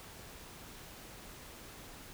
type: silence
effects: pink hiss -51 dBFS RMS until 2.13 s